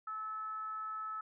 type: tone with frequency modulation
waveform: sine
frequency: 1300 Hz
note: E6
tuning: 24 cents flat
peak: -38 dBFS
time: 0.07-1.21 s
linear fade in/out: 5 ms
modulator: 442 Hz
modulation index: 0.23
effects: none